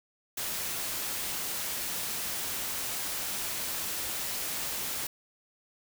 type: noise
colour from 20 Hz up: white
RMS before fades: -34 dBFS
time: 0.37-5.07 s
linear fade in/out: 5 ms
effects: none